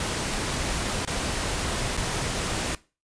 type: noise with dropouts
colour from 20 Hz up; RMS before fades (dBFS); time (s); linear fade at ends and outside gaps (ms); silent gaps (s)
pink; -28; 0-2.75; 2; 1.051-1.074 / 1.969-1.974
effects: noise-tail reverb RT60 0.3 s tail -19 dB re dry + resampled to 22050 Hz